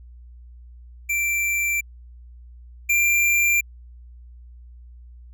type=tone pair in turn; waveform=square; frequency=2349 / 2375 Hz; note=D7 / D7; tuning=0 / +19 cents; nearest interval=unison; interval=19 cents; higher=second; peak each=-21 / -17 dBFS; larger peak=second; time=1.09-1.81 / 2.89-3.61 s; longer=neither; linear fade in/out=10 ms; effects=added 60 Hz sine -41 dBFS peak until 5.33 s